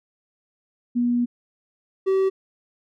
sine / triangle tone pair in turn, 241.6 / 383.5 Hz, B3 / G4, -38 / -38 cents, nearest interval minor sixth, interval 800 cents, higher second, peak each -18 / -15 dBFS, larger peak second, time 0.95-1.26 / 2.06-2.3 s, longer first, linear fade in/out 20 ms, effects none

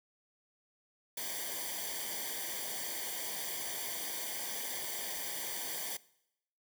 white noise with comb filter, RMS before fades -39 dBFS, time 1.17-5.97 s, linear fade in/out 5 ms, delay 0.75 ms, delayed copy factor -0.85, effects noise-tail reverb RT60 0.8 s tail -21 dB re dry

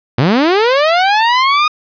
sawtooth linear sweep, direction up, 110 to 1244.5 Hz, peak -5 dBFS, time 0.18-1.68 s, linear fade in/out 5 ms, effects resampled to 11025 Hz + 7-bit

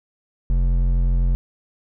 triangle tone with hard clipping, 43.91 Hz, F1, 10 cents sharp, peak -17 dBFS, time 0.5-1.35 s, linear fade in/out 0 ms, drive 12 dB, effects none

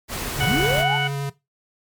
pink noise, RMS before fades -28 dBFS, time 0.08-0.85 s, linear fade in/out 50 ms
square tone with vibrato, 140 Hz, C#3, 18 cents sharp, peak -24 dBFS, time 0.38-1.3 s, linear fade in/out 10 ms, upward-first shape sine, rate 11 Hz, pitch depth 8 cents each way
harmonic tone, 740 Hz, F#5, in tune, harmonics 1 / 2 / 3 / 4, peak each -26 / -26 / -26 / -26 dBFS, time 0.4-1.08 s, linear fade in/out 10 ms
sine linear sweep, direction up, 51.91 to 925 Hz, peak -21 dBFS, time 0.4-0.99 s, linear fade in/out 50 ms
effects noise-tail reverb RT60 0.2 s tail -17 dB re dry + MP3 96 kbps

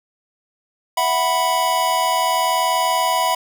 square chord, E suspended second, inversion none, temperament equal, 659.3 / 740 / 987.8 Hz, E5 / F#5 / B5, 0 / 0 / 0 cents, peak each -24 / -23 / -19 dBFS, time 0.97-3.35 s, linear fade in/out 5 ms, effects none

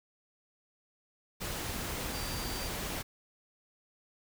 sine tone in noise, 4699 Hz, D8, in tune, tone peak -44 dBFS, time 2.13-2.69 s, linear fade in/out 20 ms, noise pink, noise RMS -37 dBFS, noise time 1.4-3.03 s, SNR -10 dB, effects none

